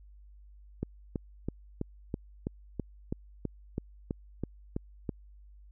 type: click train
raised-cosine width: 3 ms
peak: -19 dBFS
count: 14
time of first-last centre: 0.83-5.092 s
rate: 3.05 Hz
effects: added 50 Hz sine -51 dBFS peak until 5.71 s